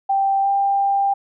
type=tone with pitch glide; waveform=sine; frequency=784 to 793.6 Hz; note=G5 to G5; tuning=0 to +21 cents; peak=-15 dBFS; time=0.09-1.14 s; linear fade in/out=10 ms; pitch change=+21 cents; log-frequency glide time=0.42-0.48 s; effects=none